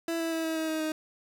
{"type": "tone with pitch steps", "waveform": "30% pulse", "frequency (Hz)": [332.1, 328.7, 325.3, 321.9, 318.6, 315.3, 312], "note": ["E4", "E4", "E4", "E4", "D#4", "D#4", "D#4"], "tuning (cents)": [13, -5, -23, -41, 41, 23, 5], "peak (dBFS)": -26, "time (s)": [0.08, 0.92], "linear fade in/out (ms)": 2, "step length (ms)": 120, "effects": []}